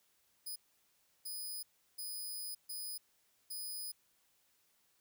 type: tone bursts at uneven times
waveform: 5% pulse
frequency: 4995 Hz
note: D#8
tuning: 6 cents sharp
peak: -34 dBFS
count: 5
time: 0.46-0.56 / 1.25-1.63 / 1.98-2.55 / 2.69-2.98 / 3.5-3.92 s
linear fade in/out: 10 ms
effects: white hiss -74 dBFS RMS until 5 s